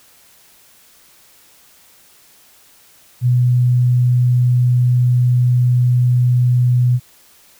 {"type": "tone", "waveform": "sine", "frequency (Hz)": 123.7, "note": "B2", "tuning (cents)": 3, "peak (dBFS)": -10, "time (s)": [3.21, 7], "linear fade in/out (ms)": 50, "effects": ["white hiss -49 dBFS RMS until 7.59 s"]}